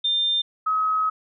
sine tone pair in turn, 3600 / 1275.1 Hz, A7 / D#6, +39 / +42 cents, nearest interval octave + tritone, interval 1797 cents, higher first, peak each -19 dBFS, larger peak neither, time 0.04-0.42 / 0.66-1.1 s, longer second, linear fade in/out 10 ms, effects none

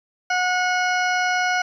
harmonic tone with a mistuned harmonic, 729 Hz, F#5, 26 cents flat, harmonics 1 / 2 / 3 / 4 / 6 / 7 / 8, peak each -22 / -22 / -27 / -33 / -37 / -35 / -35 dBFS, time 0.3-1.62 s, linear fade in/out 5 ms, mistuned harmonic 6, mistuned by -53 cents, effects 9-bit

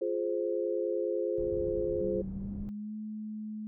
sine chord, F minor, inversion none, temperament just, 349.2 / 419.1 / 523.8 Hz, F4 / Ab4 / C5, 0 / +16 / +2 cents, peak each -33 dBFS, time 0.01-2.22 s, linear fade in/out 10 ms
pink low-pass noise, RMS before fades -42 dBFS, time 1.38-2.69 s, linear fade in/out 0 ms, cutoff 220 Hz, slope 12 dB/octave
sine tone with pitch glide, 192.2 to 214.5 Hz, G3 to A3, -34 to -44 cents, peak -36 dBFS, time 2.01-3.67 s, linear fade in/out 0 ms, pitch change +190 cents, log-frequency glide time 2.28-2.94 s
effects none

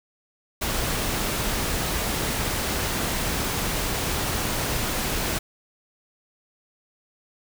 pink noise, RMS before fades -26 dBFS, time 0.61-5.39 s, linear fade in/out 10 ms, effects none

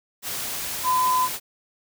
sine tone in noise, 1012 Hz, B5, 42 cents sharp, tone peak -18 dBFS, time 0.83-1.29 s, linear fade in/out 50 ms, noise white, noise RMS -30 dBFS, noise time 0.22-1.4 s, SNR +9 dB, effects none

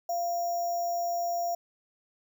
sine tone with sample-and-hold, 692 Hz, F5, 16 cents flat, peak -27 dBFS, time 0.09-1.55 s, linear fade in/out 5 ms, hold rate 6300 Hz, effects none

